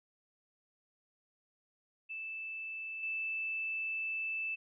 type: tone with level steps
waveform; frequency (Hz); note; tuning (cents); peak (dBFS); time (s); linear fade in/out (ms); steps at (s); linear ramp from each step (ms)
sine; 2637; E7; 0; -39 / -34; 2.09-4.56; 20; 3.03; 2
effects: none